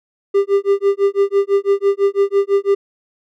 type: tone with tremolo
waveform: triangle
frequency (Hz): 398.1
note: G4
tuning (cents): +27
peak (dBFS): -7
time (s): 0.34-2.75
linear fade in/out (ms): 10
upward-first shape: sine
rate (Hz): 6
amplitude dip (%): 100
effects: none